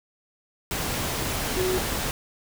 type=tone in noise; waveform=sine; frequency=370 Hz; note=F#4; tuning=in tune; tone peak=-23 dBFS; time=1.57-1.78 s; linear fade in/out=0 ms; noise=pink; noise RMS=-28 dBFS; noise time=0.71-2.11 s; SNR=+2 dB; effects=none